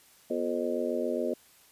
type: harmonic tone with a mistuned harmonic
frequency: 87.31 Hz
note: F2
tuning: in tune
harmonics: 3 / 4 / 5 / 6 / 7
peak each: -34 / -34 / -34 / -34 / -34 dBFS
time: 0.3-1.34 s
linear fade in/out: 5 ms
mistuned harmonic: 3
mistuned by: -110 cents
effects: white hiss -59 dBFS RMS until 1.71 s + resampled to 32000 Hz